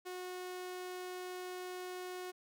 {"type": "tone", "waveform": "sawtooth", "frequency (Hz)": 364.5, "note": "F#4", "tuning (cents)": -26, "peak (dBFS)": -38, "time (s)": [0.05, 2.32], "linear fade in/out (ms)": 20, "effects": []}